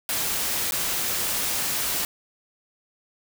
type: noise with dropouts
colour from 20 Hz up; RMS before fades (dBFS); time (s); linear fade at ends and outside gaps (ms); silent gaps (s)
white; -26; 0.09-2.05; 1; 0.71-0.721
effects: none